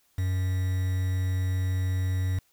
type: tone with quantisation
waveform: triangle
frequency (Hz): 92.8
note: F#2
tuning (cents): +6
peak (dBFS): -22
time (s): 0.18-2.39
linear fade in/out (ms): 5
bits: 7
effects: white hiss -67 dBFS RMS until 2.52 s